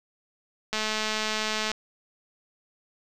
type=click train; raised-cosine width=0.2 ms; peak=-11 dBFS; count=214; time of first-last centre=0.73-1.716 s; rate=216 Hz; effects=none